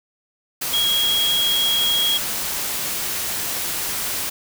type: tone in noise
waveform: sine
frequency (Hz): 3291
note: G#7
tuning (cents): -16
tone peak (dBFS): -17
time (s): 0.73-2.18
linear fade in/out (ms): 10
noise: white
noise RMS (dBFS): -25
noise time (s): 0.61-4.3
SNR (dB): +5
effects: none

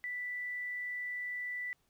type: tone with quantisation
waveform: sine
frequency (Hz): 1975.5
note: B6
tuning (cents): 0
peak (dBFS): -36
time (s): 0.04-1.73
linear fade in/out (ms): 0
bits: 11
effects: pink hiss -75 dBFS RMS until 1.89 s

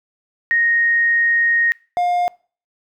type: tone pair in turn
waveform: sine / triangle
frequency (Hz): 1864.7 / 708.6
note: A#6 / F5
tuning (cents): 0 / +25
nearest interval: octave + perfect fourth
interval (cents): 1675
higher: first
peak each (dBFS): -13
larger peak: neither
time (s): 0.51-1.72 / 1.97-2.28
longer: first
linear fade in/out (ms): 0
effects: noise-tail reverb RT60 0.4 s tail -24 dB re dry

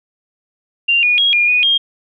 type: tone with pitch steps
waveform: sine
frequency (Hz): 2780 / 2450 / 3289 / 2418 / 2471 / 3226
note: F7 / D#7 / G#7 / D7 / D#7 / G7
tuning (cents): -9 / -27 / -18 / +50 / -13 / +49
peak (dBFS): -10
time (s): 0.88-1.78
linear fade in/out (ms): 10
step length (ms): 150
effects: none

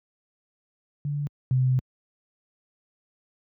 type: tone pair in turn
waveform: sine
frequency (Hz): 145.1 / 128.75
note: D3 / C3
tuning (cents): -21 / -28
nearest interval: major second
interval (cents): 207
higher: first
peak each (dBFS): -25 / -18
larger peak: second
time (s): 1.05-1.27 / 1.51-1.79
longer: second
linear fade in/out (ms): 0
effects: high-pass 80 Hz 12 dB/octave

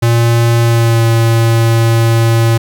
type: tone with pitch glide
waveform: square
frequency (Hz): 117 to 114.72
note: A#2 to A#2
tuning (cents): +7 to -27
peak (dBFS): -8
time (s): 0.02-2.58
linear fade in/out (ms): 10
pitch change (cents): -34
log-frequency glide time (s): 0.61-1.03
effects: 8-bit

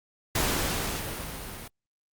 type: noise with level ramp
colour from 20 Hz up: pink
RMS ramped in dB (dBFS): -25 to -41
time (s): 0.35-1.68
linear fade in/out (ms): 5
effects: Opus 48 kbps

